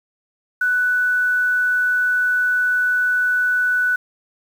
sine tone with quantisation, 1487 Hz, F#6, 8 cents sharp, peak -15 dBFS, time 0.61-3.96 s, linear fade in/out 5 ms, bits 7, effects none

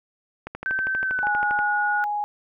click train, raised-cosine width 0.5 ms, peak -17 dBFS, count 15, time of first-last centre 0.47-1.59 s, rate 12.5 Hz
sine tone with pitch glide, 1546 to 1450.8 Hz, G6 to F#6, -24 to -34 cents, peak -22 dBFS, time 0.66-2.04 s, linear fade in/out 0 ms, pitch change -110 cents, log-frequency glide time 1.04-1.37 s
sine tone, 830.6 Hz, G#5, in tune, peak -23 dBFS, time 1.23-2.24 s, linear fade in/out 0 ms
effects none

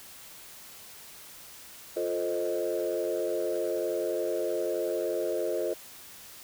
sine chord, F dominant seventh, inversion none, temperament equal, 349.2 / 440 / 523.3 / 622.3 Hz, F4 / A4 / C5 / Eb5, 0 / 0 / 0 / 0 cents, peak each -32 dBFS, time 1.96-5.74 s, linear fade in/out 10 ms, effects tanh soft clip ceiling -20 dBFS + white hiss -48 dBFS RMS until 6.43 s

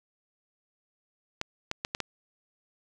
clicks, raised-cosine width 0.2 ms, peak -13 dBFS, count 5, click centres 1.414 / 1.714 / 1.849 / 1.949 / 2.003 s, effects none

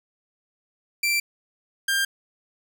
sawtooth tone pair in turn, 2349 / 1595.4 Hz, D7 / G6, 0 / +30 cents, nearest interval perfect fifth, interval 670 cents, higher first, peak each -17 dBFS, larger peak neither, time 1.03-1.2 / 1.88-2.05 s, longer neither, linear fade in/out 5 ms, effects none

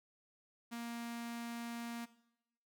sawtooth tone with notch filter, 234.6 Hz, A#3, 11 cents sharp, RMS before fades -44 dBFS, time 0.71-2.06 s, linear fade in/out 20 ms, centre 500 Hz, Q 1.7, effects noise-tail reverb RT60 0.8 s tail -17 dB re dry

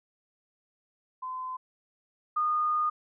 sine tone pair in turn, 1025 / 1225.6 Hz, C6 / D#6, -36 / -27 cents, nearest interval minor third, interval 309 cents, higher second, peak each -33 / -24 dBFS, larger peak second, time 1.22-1.57 / 2.36-2.9 s, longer second, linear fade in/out 10 ms, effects none

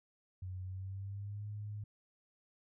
sine tone with pitch glide, 92.5 to 104.43 Hz, F#2 to G#2, 0 to +10 cents, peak -40 dBFS, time 0.42-1.84 s, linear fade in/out 5 ms, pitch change +210 cents, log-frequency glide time 0.63-1.46 s, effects none

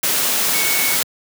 sine tone in noise, 2217 Hz, C#7, in tune, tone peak -22 dBFS, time 0.54-0.96 s, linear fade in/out 5 ms, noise white, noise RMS -18 dBFS, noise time 0.03-1.03 s, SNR -7 dB, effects high-pass 150 Hz 12 dB/octave

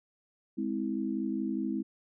sine chord, Ab augmented, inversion none, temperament just, 207.7 / 259.6 / 324.5 Hz, Ab3 / C4 / E4, 0 / -13 / -27 cents, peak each -34 dBFS, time 0.57-1.83 s, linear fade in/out 20 ms, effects none

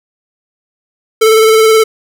square tone with vibrato, 440.8 Hz, A4, 3 cents sharp, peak -5 dBFS, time 1.21-1.84 s, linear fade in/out 10 ms, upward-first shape triangle, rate 19 Hz, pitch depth 31 cents each way, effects none

